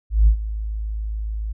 sine tone with ADSR envelope, 53.5 Hz, A1, 48 cents flat, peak -7 dBFS, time 0.1-1.53 s, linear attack 170 ms, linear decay 89 ms, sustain -16 dB, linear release 14 ms, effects tanh soft clip ceiling -6 dBFS

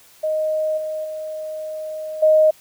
sine tone with level steps, 622.3 Hz, D#5, in tune, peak -18 / -23 / -26 / -10 dBFS, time 0.23-2.51 s, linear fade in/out 10 ms, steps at 0.77 / 1.04 / 2.22 s, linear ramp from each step 10 ms, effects white hiss -50 dBFS RMS until 2.6 s

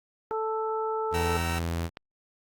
harmonic tone, 440 Hz, A4, in tune, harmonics 1 / 2 / 3, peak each -29 / -32 / -34 dBFS, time 0.31-1.37 s, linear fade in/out 0 ms
sawtooth tone, 83.9 Hz, E2, 31 cents sharp, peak -24 dBFS, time 1.11-1.9 s, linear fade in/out 50 ms
20% pulse chord, E diminished, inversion first, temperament equal with one note detuned, 765.6 / 932.3 / 1318.5 Hz, G5 / Bb5 / E6, -41 / 0 / 0 cents, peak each -31 dBFS, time 1.14-1.59 s, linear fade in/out 5 ms
click, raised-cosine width 0.3 ms, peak -22 dBFS, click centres 1.971 s
effects Opus 48 kbps

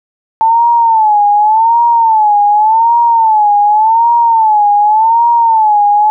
sine tone with vibrato, 880 Hz, A5, in tune, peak -5 dBFS, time 0.41-6.1 s, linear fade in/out 0 ms, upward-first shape sine, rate 0.87 Hz, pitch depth 120 cents each way, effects none

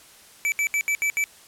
square tone bursts at uneven times, 2312 Hz, D7, 28 cents flat, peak -21 dBFS, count 6, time 0.45-0.52 / 0.59-0.67 / 0.74-0.81 / 0.88-0.95 / 1.02-1.1 / 1.17-1.24 s, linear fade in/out 0 ms, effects white hiss -50 dBFS RMS until 1.47 s + low-pass 12000 Hz 12 dB/octave

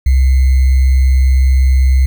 sine tone with sample-and-hold, 65.41 Hz, C2, in tune, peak -6 dBFS, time 0.06-2.06 s, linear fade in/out 5 ms, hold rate 2100 Hz, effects none

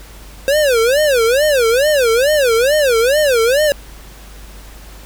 square tone with vibrato, 525 Hz, C5, 6 cents sharp, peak -11 dBFS, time 0.48-3.72 s, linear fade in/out 0 ms, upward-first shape sine, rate 2.3 Hz, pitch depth 270 cents each way, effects added 50 Hz sine -35 dBFS peak until 5.05 s + pink hiss -40 dBFS RMS until 5.05 s

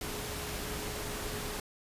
sine tone in noise, 419.5 Hz, G#4, 17 cents sharp, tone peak -44 dBFS, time 0.01-1.6 s, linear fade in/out 2 ms, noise pink, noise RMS -38 dBFS, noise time 0.01-1.6 s, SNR -9 dB, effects resampled to 32000 Hz

